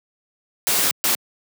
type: noise bursts at uneven times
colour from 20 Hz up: white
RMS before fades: -19 dBFS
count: 2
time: 0.67-0.91 / 1.04-1.15 s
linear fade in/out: 0 ms
effects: high-pass 150 Hz 12 dB/octave

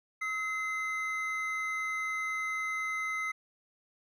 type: tone pair together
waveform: triangle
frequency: 1286 / 2062 Hz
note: E6 / C7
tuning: -43 / -26 cents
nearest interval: minor sixth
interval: 817 cents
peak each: -35 / -31 dBFS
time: 0.21-3.32 s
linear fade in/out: 10 ms
effects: none

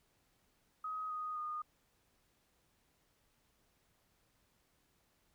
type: tone with pitch steps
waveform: sine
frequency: 1262 / 1243.9 / 1226.1 Hz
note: D#6 / D#6 / D#6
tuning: +24 / -1 / -26 cents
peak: -38 dBFS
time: 0.84-1.62 s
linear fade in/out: 5 ms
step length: 260 ms
effects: pink hiss -75 dBFS RMS until 5.34 s

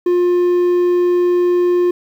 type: tone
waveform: triangle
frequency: 354.4 Hz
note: F4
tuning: 25 cents sharp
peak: -9 dBFS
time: 0.06-1.91 s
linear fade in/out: 5 ms
effects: 8-bit

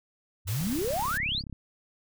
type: exponential sweep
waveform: sine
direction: up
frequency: 82 to 4978 Hz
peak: -27 dBFS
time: 0.45-1.43 s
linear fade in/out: 50 ms
type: noise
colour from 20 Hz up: white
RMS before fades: -38 dBFS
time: 0.47-1.18 s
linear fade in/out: 10 ms
type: click train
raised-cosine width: 5 ms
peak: -27 dBFS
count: 32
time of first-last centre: 0.61-1.527 s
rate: 33.8 Hz
effects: none

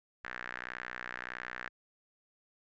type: tone with band-pass filter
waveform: sawtooth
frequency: 61.6 Hz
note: B1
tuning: 4 cents flat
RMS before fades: -43 dBFS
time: 0.24-1.69 s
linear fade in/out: 5 ms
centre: 1700 Hz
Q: 4.3
effects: resampled to 16000 Hz

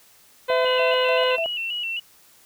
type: harmonic tone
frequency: 508 Hz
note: B4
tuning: 49 cents sharp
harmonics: 1 / 2 / 3 / 4 / 5 / 6 / 7 / 8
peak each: -20 / -26 / -30 / -32 / -34 / -36 / -37 / -38 dBFS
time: 0.48-1.37 s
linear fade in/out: 20 ms
type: tone with tremolo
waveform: sine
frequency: 660 Hz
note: E5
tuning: 2 cents sharp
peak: -23 dBFS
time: 0.5-1.46 s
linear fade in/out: 0 ms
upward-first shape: square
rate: 3.4 Hz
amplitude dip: 75%
type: tone with vibrato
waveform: sine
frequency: 2805 Hz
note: F7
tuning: 7 cents sharp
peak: -25 dBFS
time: 0.65-2 s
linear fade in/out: 10 ms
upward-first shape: square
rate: 3.8 Hz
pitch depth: 65 cents each way
effects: white hiss -54 dBFS RMS until 2.45 s

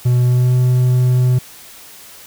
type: tone with pitch glide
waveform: triangle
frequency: 123.47 to 125.77 Hz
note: B2 to B2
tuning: 0 to +32 cents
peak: -8 dBFS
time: 0.05-1.39 s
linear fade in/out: 10 ms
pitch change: +32 cents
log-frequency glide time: 0.19-0.55 s
effects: white hiss -39 dBFS RMS until 2.26 s

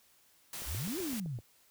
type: noise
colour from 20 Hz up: white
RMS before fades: -42 dBFS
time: 0.53-1.2 s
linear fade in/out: 2 ms
type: click train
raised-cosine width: 2 ms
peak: -35 dBFS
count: 7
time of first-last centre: 0.62-1.388 s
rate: 7.81 Hz
type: exponential two-way sweep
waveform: sine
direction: up then down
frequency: 52 to 394.3 to 101.8 Hz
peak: -35 dBFS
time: 0.65-1.41 s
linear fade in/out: 50 ms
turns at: 0.99 s
effects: white hiss -66 dBFS RMS until 1.7 s

